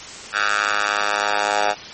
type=tone with high-pass filter sweep; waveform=10% pulse; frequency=103.5 Hz; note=G#2; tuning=5 cents flat; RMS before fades=-20 dBFS; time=0.32-1.75 s; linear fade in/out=50 ms; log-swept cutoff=1400 to 800 Hz; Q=3.2; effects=white hiss -35 dBFS RMS until 1.93 s + MP3 32 kbps